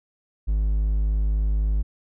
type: tone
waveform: triangle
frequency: 51.91 Hz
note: G#1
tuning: in tune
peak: -17 dBFS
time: 0.47-1.83 s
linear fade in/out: 20 ms
effects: none